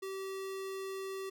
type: tone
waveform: square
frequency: 385.4 Hz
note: G4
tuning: 29 cents flat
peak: -39 dBFS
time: 0.02-1.3 s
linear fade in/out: 10 ms
effects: none